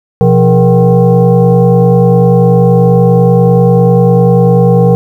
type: tone with frequency modulation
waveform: sine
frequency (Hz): 174.61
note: F3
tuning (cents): 0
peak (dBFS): -3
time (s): 0.21-4.95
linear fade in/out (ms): 0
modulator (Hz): 299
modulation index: 1.4
effects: 7-bit